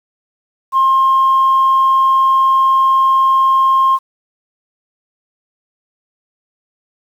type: tone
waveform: sine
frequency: 1064 Hz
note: C6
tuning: 29 cents sharp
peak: -7 dBFS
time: 0.72-3.99 s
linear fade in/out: 50 ms
effects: tanh soft clip ceiling -5 dBFS + 7-bit